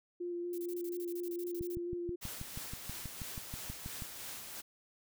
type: tone with vibrato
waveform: sine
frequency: 349.2 Hz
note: F4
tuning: in tune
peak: -36 dBFS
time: 0.2-2.16 s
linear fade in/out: 10 ms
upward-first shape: square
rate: 4.2 Hz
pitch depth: 11 cents each way
type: noise bursts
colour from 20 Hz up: violet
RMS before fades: -49 dBFS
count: 16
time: 0.53-1.75 s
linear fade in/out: 2 ms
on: 50 ms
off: 28 ms
type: click train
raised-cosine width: 5 ms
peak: -30 dBFS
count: 16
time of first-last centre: 1.61-4.022 s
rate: 6.22 Hz
type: noise with tremolo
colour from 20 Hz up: white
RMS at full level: -44 dBFS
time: 2.21-4.62 s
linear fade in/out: 20 ms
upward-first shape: sine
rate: 3 Hz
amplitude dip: 35%
effects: none